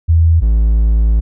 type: tone pair in turn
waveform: sine / triangle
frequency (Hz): 82.41 / 54.81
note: E2 / A1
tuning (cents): 0 / -6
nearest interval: perfect fifth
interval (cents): 706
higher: first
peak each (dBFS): -6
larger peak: neither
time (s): 0.08-0.41 / 0.41-1.21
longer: second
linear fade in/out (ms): 20
effects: none